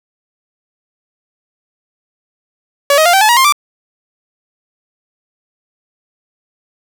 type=tone with pitch steps; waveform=sawtooth; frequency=567 / 629.1 / 698.1 / 774.5 / 859.4 / 953.6 / 1058.1 / 1174 Hz; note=C#5 / D#5 / F5 / G5 / A5 / A#5 / C6 / D6; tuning=+39 / +19 / -1 / -21 / -41 / +39 / +19 / -1 cents; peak=-3 dBFS; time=2.9-3.524 s; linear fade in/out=2 ms; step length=78 ms; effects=none